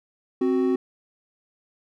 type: tone pair together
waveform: triangle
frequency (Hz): 262.6 / 371.4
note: C4 / F#4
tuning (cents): +6 / +7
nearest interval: tritone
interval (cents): 601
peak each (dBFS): -20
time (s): 0.41-0.76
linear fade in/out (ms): 5
effects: none